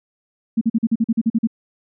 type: tone bursts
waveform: sine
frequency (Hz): 226.4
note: A3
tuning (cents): +50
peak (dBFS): -13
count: 11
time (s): 0.57-1.473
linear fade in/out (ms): 10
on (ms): 43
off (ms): 43
effects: none